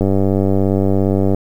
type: click train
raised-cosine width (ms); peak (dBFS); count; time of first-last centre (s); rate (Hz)
2; -3; 131; 0.01-1.346; 97.3
effects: 7-bit